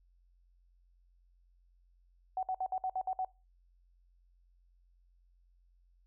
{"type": "tone bursts", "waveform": "sine", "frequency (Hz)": 750, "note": "F#5", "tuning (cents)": 23, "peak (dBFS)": -31, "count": 8, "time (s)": [2.37, 3.248], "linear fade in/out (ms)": 2, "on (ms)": 59, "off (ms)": 58, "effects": ["noise-tail reverb RT60 0.3 s tail -23 dB re dry", "added 44 Hz sine -64 dBFS peak until 6.06 s"]}